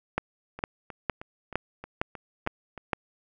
two click trains, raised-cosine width 0.5 ms, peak -24 / -10 dBFS, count 8 / 7, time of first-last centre 0.59-2.777 / 0.18-2.932 s, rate 3.2 / 2.18 Hz, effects none

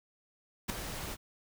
pink noise with ADSR envelope, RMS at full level -30 dBFS, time 0.68-1.17 s, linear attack 20 ms, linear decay 3 ms, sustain -10 dB, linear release 40 ms, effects none

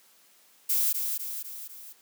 violet noise with echo, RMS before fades -25 dBFS, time 0.69-0.93 s, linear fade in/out 10 ms, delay 250 ms, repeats 4, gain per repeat -5 dB, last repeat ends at 1.93 s, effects white hiss -60 dBFS RMS until 2.01 s + high-pass 200 Hz 12 dB/octave

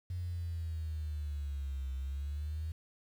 triangle exponential two-way sweep, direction down then up, 90.4 to 65.41 to 80.6 Hz, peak -31 dBFS, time 0.1-2.72 s, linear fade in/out 5 ms, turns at 1.94 s, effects tanh soft clip ceiling -33 dBFS + 10-bit

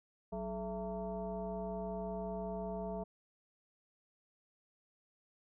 sine tone with frequency modulation, 427.3 Hz, G#4, 49 cents sharp, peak -37 dBFS, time 0.32-3.04 s, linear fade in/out 10 ms, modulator 240 Hz, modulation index 1.6, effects none

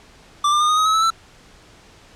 square tone with pitch steps, 1174.7 / 1195.9 / 1217.5 / 1239.5 / 1261.9 / 1284.7 / 1307.9 / 1331.6 Hz, D6 / D6 / D#6 / D#6 / D#6 / E6 / E6 / E6, 0 / +31 / -38 / -7 / +24 / -45 / -14 / +17 cents, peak -15 dBFS, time 0.44-1.104 s, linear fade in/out 5 ms, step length 83 ms, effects pink hiss -48 dBFS RMS until 2.15 s + low-pass 7000 Hz 12 dB/octave

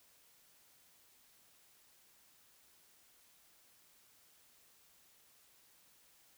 silence, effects white hiss -67 dBFS RMS until 6.37 s

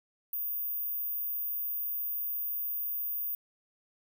sine tone, 14917 Hz, A#9, in tune, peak -31 dBFS, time 0.33-3.35 s, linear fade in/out 2 ms, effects none

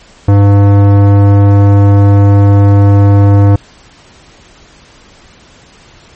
sine tone with tanh clipping, 100.5 Hz, G2, 44 cents sharp, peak -4 dBFS, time 0.28-3.56 s, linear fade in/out 5 ms, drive 18 dB, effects pink hiss -40 dBFS RMS until 6.15 s + MP3 32 kbps

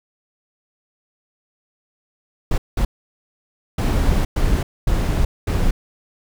brown noise bursts at uneven times, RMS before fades -17 dBFS, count 6, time 2.51-2.58 / 2.77-2.85 / 3.78-4.25 / 4.36-4.63 / 4.87-5.25 / 5.47-5.71 s, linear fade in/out 5 ms, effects none

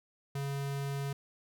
square tone, 139.5 Hz, C#3, 11 cents sharp, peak -34 dBFS, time 0.35-1.13 s, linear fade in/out 5 ms, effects none

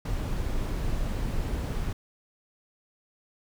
brown noise, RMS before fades -29 dBFS, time 0.05-1.93 s, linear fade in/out 5 ms, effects none

